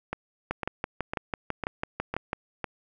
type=two click trains; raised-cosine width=0.5 ms; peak=-13 / -15 dBFS; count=12 / 6; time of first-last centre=0.51-2.331 / 0.13-2.643 s; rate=6.04 / 1.99 Hz; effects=none